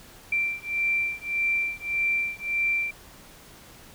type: beating tone pair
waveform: sine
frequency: 2352 / 2353.7 Hz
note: D7 / D7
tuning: +2 / +3 cents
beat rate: 1.7 Hz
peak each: -27 dBFS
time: 0.32-2.91 s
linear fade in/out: 5 ms
effects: pink hiss -49 dBFS RMS until 3.94 s